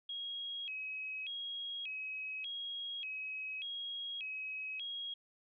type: tone with vibrato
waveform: sine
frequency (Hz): 2894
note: F#7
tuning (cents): -39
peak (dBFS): -39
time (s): 0.09-5.14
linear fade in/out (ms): 5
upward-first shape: square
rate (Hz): 0.85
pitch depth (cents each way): 220
effects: none